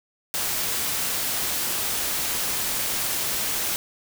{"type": "noise", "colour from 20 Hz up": "white", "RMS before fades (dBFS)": -26, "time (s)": [0.34, 3.76], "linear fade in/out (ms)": 0, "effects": []}